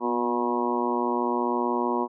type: harmonic tone with a mistuned harmonic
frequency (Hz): 120.4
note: B2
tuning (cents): -44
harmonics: 2 / 3 / 4 / 5 / 6 / 7 / 8 / 9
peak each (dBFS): -29 / -28 / -34 / -36 / -35 / -35 / -28 / -34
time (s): 0-2.08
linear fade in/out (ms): 50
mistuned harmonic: 2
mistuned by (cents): +35
effects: none

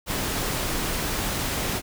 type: noise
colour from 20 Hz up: pink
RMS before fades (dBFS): -27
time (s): 0.06-1.82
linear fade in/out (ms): 50
effects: none

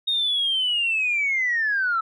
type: linear sweep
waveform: sine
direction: down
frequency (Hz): 3729 to 1300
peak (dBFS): -19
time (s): 0.07-2.01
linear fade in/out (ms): 10
effects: tanh soft clip ceiling -15 dBFS

